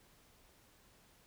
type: silence
effects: pink hiss -66 dBFS RMS until 1.26 s